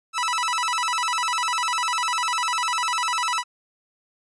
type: tone with vibrato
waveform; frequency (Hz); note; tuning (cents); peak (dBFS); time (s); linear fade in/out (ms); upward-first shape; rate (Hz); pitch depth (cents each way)
sawtooth; 1135; C#6; +41; -18; 0.13-3.44; 50; square; 10; 250
effects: resampled to 22050 Hz